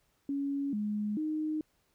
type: tone with pitch steps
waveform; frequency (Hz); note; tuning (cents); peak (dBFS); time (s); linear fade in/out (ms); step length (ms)
sine; 279.9 / 209.3 / 309.1; C#4 / G#3 / D#4; +17 / +14 / -11; -30; 0.29-1.61; 2; 440
effects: pink hiss -73 dBFS RMS until 1.94 s